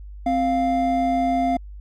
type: tone pair together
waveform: triangle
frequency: 261.6 / 698.4 Hz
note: C4 / F5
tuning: 0 / 0 cents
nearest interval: octave + perfect fourth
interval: 1700 cents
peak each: -20 / -18 dBFS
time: 0.26-1.57 s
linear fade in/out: 5 ms
effects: added 50 Hz sine -35 dBFS peak until 1.8 s